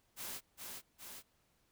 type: noise with echo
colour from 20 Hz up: white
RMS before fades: -44 dBFS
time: 0.16-0.41 s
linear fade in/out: 50 ms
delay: 410 ms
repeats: 2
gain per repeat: -3 dB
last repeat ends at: 1.23 s
effects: pink hiss -75 dBFS RMS until 1.71 s